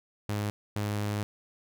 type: tone bursts at uneven times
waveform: sawtooth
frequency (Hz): 103.83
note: G#2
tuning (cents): 0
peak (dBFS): -25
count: 2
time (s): 0.29-0.5 / 0.76-1.23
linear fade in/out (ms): 0
effects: none

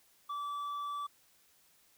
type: tone with hard clipping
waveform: triangle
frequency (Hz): 1157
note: D6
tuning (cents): -26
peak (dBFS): -37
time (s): 0.29-1.07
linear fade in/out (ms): 10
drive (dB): 7
effects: white hiss -67 dBFS RMS until 1.97 s

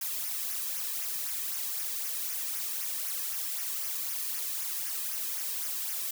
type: noise with flanger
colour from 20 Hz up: blue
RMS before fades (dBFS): -34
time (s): 0.01-6.11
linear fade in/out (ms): 5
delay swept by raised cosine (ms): 0.24 to 1.44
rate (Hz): 3.9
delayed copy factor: -0.7
effects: none

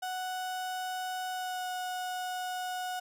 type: tone with pitch glide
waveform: 35% pulse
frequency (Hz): 740 to 732.8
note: F#5 to F#5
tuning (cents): 0 to -17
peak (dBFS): -32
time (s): 0.02-3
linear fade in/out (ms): 10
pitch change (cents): -17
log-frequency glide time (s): 1.29-1.69
effects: none

